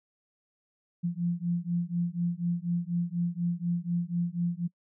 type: beating tone pair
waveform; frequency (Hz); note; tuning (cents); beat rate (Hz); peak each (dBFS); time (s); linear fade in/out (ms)
sine; 171.1 / 175.2; F3 / F3; -35 / +6; 4.1; -30; 1.03-4.68; 20
effects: noise-tail reverb RT60 0.1 s tail -25 dB re dry